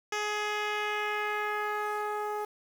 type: tone with low-pass filter sweep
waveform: 10% pulse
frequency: 419.7 Hz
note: G#4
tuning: 18 cents sharp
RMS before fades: -32 dBFS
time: 0.12-2.45 s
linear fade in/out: 5 ms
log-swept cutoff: 5800 to 850 Hz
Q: 1.2
effects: 8-bit